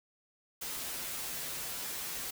white noise with comb filter, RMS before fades -39 dBFS, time 0.61-2.31 s, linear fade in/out 10 ms, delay 9.8 ms, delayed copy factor -0.75, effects none

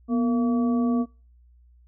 harmonic tone with a mistuned harmonic, 228.6 Hz, A#3, 34 cents flat, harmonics 1 / 2 / 3 / 5, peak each -20 / -32 / -35 / -37 dBFS, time 0.08-1.06 s, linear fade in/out 50 ms, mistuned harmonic 1, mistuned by +100 cents, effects noise-tail reverb RT60 0.4 s tail -25 dB re dry + added 60 Hz sine -52 dBFS peak until 1.87 s

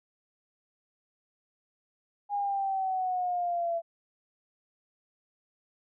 sine exponential sweep, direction down, 820 to 669 Hz, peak -27 dBFS, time 2.29-3.82 s, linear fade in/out 50 ms, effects none

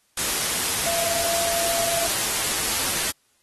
sine tone in noise, 678 Hz, E5, 49 cents sharp, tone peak -27 dBFS, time 0.86-2.07 s, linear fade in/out 5 ms, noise white, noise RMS -24 dBFS, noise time 0.17-3.11 s, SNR -6 dB, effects white hiss -65 dBFS RMS until 3.42 s + AAC 32 kbps

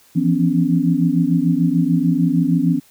sine tone cluster, 165.7 / 172.4 / 252.5 / 279.8 Hz, E3 / F3 / B3 / C#4, +9 / -22 / +39 / +16 cents, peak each -19 dBFS, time 0.15-2.8 s, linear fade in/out 20 ms, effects white hiss -52 dBFS RMS until 2.9 s

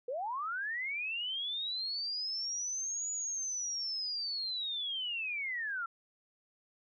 sine linear two-way sweep, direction up then down, 466.2 to 6910 to 1327 Hz, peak -34 dBFS, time 0.08-5.86 s, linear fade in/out 5 ms, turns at 3.11 s, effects none

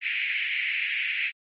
white band-pass noise, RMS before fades -28 dBFS, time 0.01-1.32 s, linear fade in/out 50 ms, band 2000 to 2600 Hz, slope 48 dB/octave, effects MP3 32 kbps

